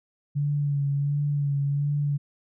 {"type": "tone with vibrato", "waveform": "sine", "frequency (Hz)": 143.1, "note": "D3", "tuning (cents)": -45, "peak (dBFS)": -22, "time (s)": [0.35, 2.18], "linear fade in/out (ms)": 20, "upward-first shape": "sine", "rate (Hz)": 1.4, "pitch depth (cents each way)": 30, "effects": []}